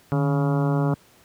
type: harmonic tone with a mistuned harmonic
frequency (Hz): 140.1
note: C#3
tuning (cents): +19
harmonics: 1 / 2 / 3 / 4 / 5 / 6 / 7 / 8 / 9 / 10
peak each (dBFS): -20 / -26 / -30 / -32 / -34 / -36 / -37 / -38 / -39 / -40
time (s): 0.12-0.94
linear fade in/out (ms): 0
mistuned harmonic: 1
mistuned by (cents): +110
effects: pink hiss -55 dBFS RMS until 1.24 s + high-pass 80 Hz 12 dB/octave